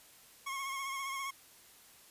25% pulse tone with vibrato, 1089 Hz, C#6, 31 cents flat, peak -33 dBFS, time 0.46-1.31 s, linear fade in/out 10 ms, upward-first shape triangle, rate 15 Hz, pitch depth 44 cents each way, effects white hiss -59 dBFS RMS until 2.1 s + resampled to 32000 Hz

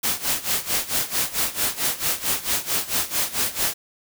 white noise with tremolo, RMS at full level -21 dBFS, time 0.03-3.74 s, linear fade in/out 10 ms, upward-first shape sine, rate 4.5 Hz, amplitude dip 85%, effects none

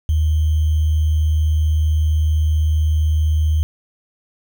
sine tone with sample-and-hold, 77.78 Hz, D#2, in tune, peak -13 dBFS, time 0.09-3.63 s, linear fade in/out 0 ms, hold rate 3150 Hz, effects none

